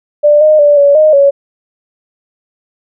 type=tone with pitch steps; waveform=sine; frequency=591 / 615 / 584 / 568 / 618 / 560 Hz; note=D5 / D#5 / D5 / C#5 / D#5 / C#5; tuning=+11 / -20 / -10 / +42 / -12 / +18 cents; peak=-3 dBFS; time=0.23-1.31 s; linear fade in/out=20 ms; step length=180 ms; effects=none